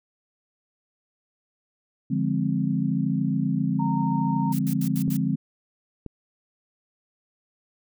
sine chord, D half-diminished seventh, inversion none, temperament equal, 146.83 / 174.61 / 207.7 / 261.6 Hz, D3 / F3 / Ab3 / C4, 0 / 0 / 0 / 0 cents, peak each -27 dBFS, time 2.1-5.36 s, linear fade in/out 10 ms
sine tone, 923 Hz, A#5, 17 cents flat, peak -28 dBFS, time 3.79-4.53 s, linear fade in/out 10 ms
blue noise bursts, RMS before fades -37 dBFS, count 5, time 4.52-5.17 s, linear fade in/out 5 ms, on 70 ms, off 75 ms
clicks, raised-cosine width 3 ms, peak -22 dBFS, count 2, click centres 5.079 / 6.063 s
effects none

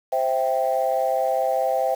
sine chord, C major, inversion none, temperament equal, 523.3 / 659.3 / 784 Hz, C5 / E5 / G5, 0 / 0 / 0 cents, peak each -23 / -23 / -23 dBFS, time 0.12-1.95 s, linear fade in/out 10 ms, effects tanh soft clip ceiling -11 dBFS + 7-bit

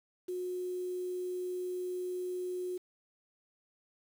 sine tone with quantisation, 362.9 Hz, F#4, 34 cents flat, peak -34 dBFS, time 0.28-2.78 s, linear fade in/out 10 ms, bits 9, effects none

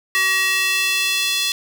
square tone with high-pass filter sweep, 379.9 Hz, F#4, 46 cents sharp, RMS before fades -19 dBFS, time 0.15-1.52 s, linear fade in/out 0 ms, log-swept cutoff 1900 to 3400 Hz, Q 2.3, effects none

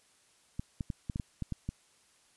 clicks, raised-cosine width 5 ms, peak -22 dBFS, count 9, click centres 0.595 / 0.808 / 0.902 / 1.098 / 1.159 / 1.198 / 1.423 / 1.523 / 1.69 s, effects white hiss -66 dBFS RMS until 2.36 s + resampled to 24000 Hz

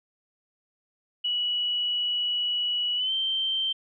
sine tone with pitch glide, 2935 to 3128 Hz, F#7 to G7, -15 to -4 cents, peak -24 dBFS, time 1.24-3.73 s, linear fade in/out 10 ms, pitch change +111 cents, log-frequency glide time 2.96-3.13 s, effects none

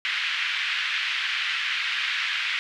white band-pass noise, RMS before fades -27 dBFS, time 0.05-2.59 s, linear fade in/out 0 ms, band 1600 to 3100 Hz, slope 24 dB/octave, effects none

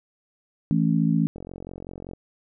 harmonic tone, 55 Hz, A1, in tune, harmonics 3 / 4 / 5, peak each -21 / -23 / -25 dBFS, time 0.71-1.27 s, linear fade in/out 0 ms
click train, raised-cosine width 2 ms, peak -24 dBFS, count 36, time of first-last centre 1.36-2.134 s, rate 45.2 Hz
effects none

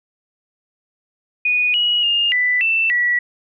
sine tone with pitch steps, 2470 / 2908 / 2827 / 1986 / 2666 / 1941 Hz, D#7 / F#7 / F7 / B6 / E7 / B6, -13 / -31 / +20 / +9 / +19 / -31 cents, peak -14 dBFS, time 1.45-3.19 s, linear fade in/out 5 ms, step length 290 ms, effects none

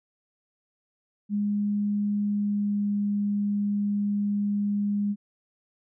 sine tone with pitch glide, 205.6 to 204.3 Hz, G#3 to G#3, -17 to -28 cents, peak -23 dBFS, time 1.29-5.16 s, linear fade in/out 50 ms, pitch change -11 cents, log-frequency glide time 2.23-2.94 s, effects none

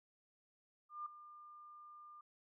sine tone with ADSR envelope, 1200 Hz, D6, 37 cents sharp, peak -40 dBFS, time 0.89-2.21 s, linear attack 170 ms, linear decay 5 ms, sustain -14 dB, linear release 4 ms, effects none

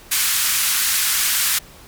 white band-pass noise, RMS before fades -19 dBFS, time 0.11-1.59 s, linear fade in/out 10 ms, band 1200 to 15000 Hz, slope 24 dB/octave, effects pink hiss -44 dBFS RMS until 1.87 s

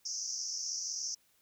white band-pass noise, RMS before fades -38 dBFS, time 0.05-1.15 s, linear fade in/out 10 ms, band 5200 to 6300 Hz, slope 96 dB/octave, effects white hiss -70 dBFS RMS until 1.41 s

